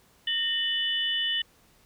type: tone cluster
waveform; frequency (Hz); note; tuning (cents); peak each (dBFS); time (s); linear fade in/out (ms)
sine; 1838 / 2976 / 3486; A#6 / F#7 / A7; -25 / +9 / -17; -32 / -26 / -34; 0.27-1.42; 5
effects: pink hiss -61 dBFS RMS until 1.85 s